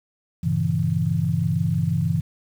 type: chord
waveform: sine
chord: G diminished seventh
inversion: none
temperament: equal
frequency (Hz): 98 / 116.54 / 138.59 / 164.81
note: G2 / Bb2 / Db3 / Fb3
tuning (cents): 0 / 0 / 0 / 0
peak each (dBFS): -26 / -28 / -25 / -22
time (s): 0.43-2.21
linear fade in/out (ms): 10
effects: 8-bit